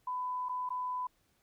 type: tone with dropouts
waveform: sine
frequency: 1001 Hz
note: B5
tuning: 23 cents sharp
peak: -33 dBFS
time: 0.07-1.07 s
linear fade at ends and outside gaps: 5 ms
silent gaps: 0.487-0.493 / 0.691-0.703 s
effects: pink hiss -73 dBFS RMS until 1.42 s